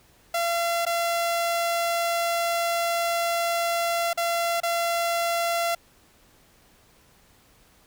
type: tone with dropouts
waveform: sawtooth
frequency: 682 Hz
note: F5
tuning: 41 cents flat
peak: -19 dBFS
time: 0.34-5.75 s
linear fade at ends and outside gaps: 5 ms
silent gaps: 0.853-0.864 / 4.132-4.174 / 4.603-4.632 s
effects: pink hiss -58 dBFS RMS until 7.86 s